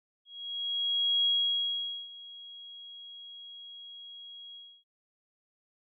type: tone with ADSR envelope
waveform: sine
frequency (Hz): 3300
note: G#7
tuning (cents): -12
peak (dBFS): -23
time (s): 0.25-4.84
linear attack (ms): 1000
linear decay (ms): 830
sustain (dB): -21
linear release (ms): 290
effects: none